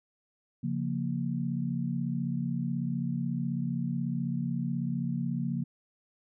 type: chord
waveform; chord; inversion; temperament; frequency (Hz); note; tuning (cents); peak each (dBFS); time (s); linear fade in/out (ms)
sine; Bb minor; first; equal; 138.59 / 174.61 / 233.1; Db3 / F3 / Bb3; 0 / 0 / 0; -33; 0.63-5.64; 10
effects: none